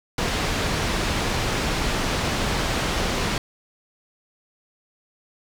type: low-pass noise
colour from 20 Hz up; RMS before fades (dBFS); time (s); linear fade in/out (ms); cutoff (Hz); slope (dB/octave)
pink; -24; 0.18-3.38; 2; 5800; 12
effects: none